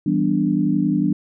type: chord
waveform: sine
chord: E minor seventh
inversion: none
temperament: equal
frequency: 164.81 / 196 / 246.9 / 293.7 Hz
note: E3 / G3 / B3 / D4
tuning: 0 / 0 / 0 / 0 cents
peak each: -23 / -21 / -23 / -20 dBFS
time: 0.06-1.13 s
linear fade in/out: 5 ms
effects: none